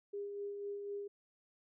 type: tone with tremolo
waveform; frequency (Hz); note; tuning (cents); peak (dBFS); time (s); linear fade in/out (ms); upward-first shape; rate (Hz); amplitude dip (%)
sine; 405; G#4; -43; -38; 0.13-1.08; 10; sine; 4; 35
effects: none